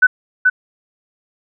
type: tone with echo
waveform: sine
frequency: 1500 Hz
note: F#6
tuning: 23 cents sharp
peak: -5 dBFS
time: 0.02-0.07 s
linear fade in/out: 10 ms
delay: 430 ms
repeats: 1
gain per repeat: -3 dB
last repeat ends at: 0.5 s
effects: none